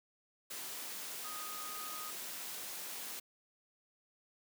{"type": "tone in noise", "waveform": "sine", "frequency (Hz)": 1244.5, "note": "D#6", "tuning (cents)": 0, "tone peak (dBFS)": -46, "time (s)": [1.24, 2.11], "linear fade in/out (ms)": 10, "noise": "white", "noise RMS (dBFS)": -44, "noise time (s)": [0.5, 3.2], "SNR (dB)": -5, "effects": ["high-pass 200 Hz 12 dB/octave"]}